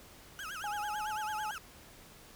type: tone with vibrato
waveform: 35% pulse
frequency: 1438 Hz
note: F#6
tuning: 50 cents flat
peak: -38 dBFS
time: 0.39-1.58 s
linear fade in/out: 0 ms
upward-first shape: sine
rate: 9 Hz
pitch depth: 240 cents each way
type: tone with pitch glide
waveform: sine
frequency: 830.6 to 853 Hz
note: G#5 to G#5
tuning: 0 to +46 cents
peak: -35 dBFS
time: 0.64-1.51 s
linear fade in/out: 0 ms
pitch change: +46 cents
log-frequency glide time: 0.78-1.09 s
effects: pink hiss -55 dBFS RMS until 2.35 s